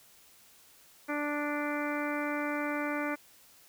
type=harmonic tone; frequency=293.7 Hz; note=D4; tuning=in tune; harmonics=1 / 2 / 3 / 4 / 5 / 6 / 7 / 8; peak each=-34 / -37 / -41 / -40 / -39 / -44 / -41 / -43 dBFS; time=1.08-3.16 s; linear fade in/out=20 ms; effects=white hiss -59 dBFS RMS until 3.68 s